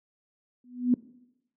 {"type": "tone with exponential growth", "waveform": "sine", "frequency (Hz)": 246.9, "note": "B3", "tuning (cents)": 0, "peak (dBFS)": -15, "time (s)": [0.64, 0.94], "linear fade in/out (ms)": 2, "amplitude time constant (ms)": 64, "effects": ["noise-tail reverb RT60 0.9 s tail -20 dB re dry", "high-pass 150 Hz 12 dB/octave"]}